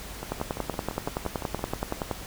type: two click trains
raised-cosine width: 1 ms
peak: -13 / -20 dBFS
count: 20 / 9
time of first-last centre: 0.32-2.112 / 0.23-1.593 s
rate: 10.6 / 5.87 Hz
effects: added 50 Hz sine -45 dBFS peak until 2.26 s + pink hiss -41 dBFS RMS until 2.26 s